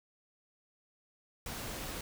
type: noise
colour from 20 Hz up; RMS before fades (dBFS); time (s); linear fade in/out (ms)
pink; -41; 1.46-2.01; 2
effects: none